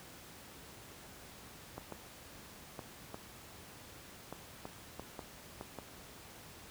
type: clicks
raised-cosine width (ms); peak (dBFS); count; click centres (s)
1; -28; 10; 1.78 / 1.923 / 2.792 / 3.144 / 4.326 / 4.654 / 4.996 / 5.192 / 5.611 / 5.787
effects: pink hiss -53 dBFS RMS until 6.7 s + high-pass 60 Hz 12 dB/octave